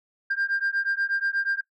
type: beating tone pair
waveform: sine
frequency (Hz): 1591 / 1599.3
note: G6 / G6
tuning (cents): +25 / +34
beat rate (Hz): 8.3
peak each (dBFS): -25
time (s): 0.3-1.61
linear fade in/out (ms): 10
effects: noise-tail reverb RT60 0.1 s tail -19 dB re dry + tanh soft clip ceiling -19 dBFS